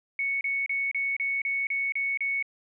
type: tone bursts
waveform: sine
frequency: 2217 Hz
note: C#7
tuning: in tune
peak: -25 dBFS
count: 9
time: 0.19-2.426 s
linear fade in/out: 2 ms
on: 220 ms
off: 32 ms
effects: none